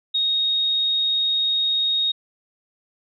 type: tone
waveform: sine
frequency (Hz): 3737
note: A#7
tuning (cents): +4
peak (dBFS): -18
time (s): 0.14-2.12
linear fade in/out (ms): 10
effects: none